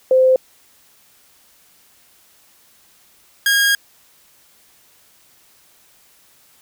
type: tone pair in turn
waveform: sine / sawtooth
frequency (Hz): 518 / 1630.4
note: C5 / G#6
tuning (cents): -17 / -32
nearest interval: octave + minor sixth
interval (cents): 1985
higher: second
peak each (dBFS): -9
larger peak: neither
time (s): 0.11-0.36 / 3.46-3.75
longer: second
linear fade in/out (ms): 2
effects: white hiss -53 dBFS RMS until 6.61 s